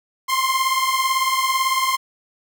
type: beating tone pair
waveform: sawtooth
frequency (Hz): 1046.5 / 1064.5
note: C6 / C6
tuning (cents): 0 / +30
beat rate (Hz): 18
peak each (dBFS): -16 / -18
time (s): 0.28-1.97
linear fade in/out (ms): 20
effects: none